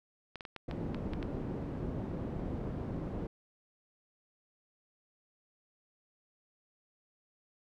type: clicks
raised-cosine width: 0.3 ms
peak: -26 dBFS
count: 8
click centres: 0.357 / 0.408 / 0.452 / 0.563 / 0.712 / 0.946 / 1.135 / 1.228 s
type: low-pass noise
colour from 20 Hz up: white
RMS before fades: -38 dBFS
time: 0.68-3.27 s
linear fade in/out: 5 ms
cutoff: 290 Hz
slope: 12 dB/octave
effects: none